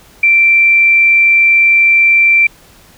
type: tone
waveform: sine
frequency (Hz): 2349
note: D7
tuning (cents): 0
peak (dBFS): -5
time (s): 0.23-2.47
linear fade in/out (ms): 5
effects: pink hiss -43 dBFS RMS until 2.97 s